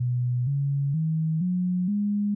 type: tone with pitch steps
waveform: sine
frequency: 123.47 / 140.2 / 159.2 / 180.77 / 205.3 Hz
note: B2 / C#3 / D#3 / F#3 / G#3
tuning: 0 / +20 / +40 / -40 / -20 cents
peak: -22 dBFS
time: 0-2.35 s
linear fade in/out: 10 ms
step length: 470 ms
effects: none